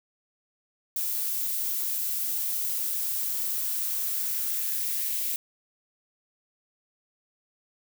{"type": "noise with high-pass filter sweep", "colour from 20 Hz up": "violet", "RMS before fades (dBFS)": -29, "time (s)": [0.96, 5.36], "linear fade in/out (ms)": 2, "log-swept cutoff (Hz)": [250, 2200], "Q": 1.9, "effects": []}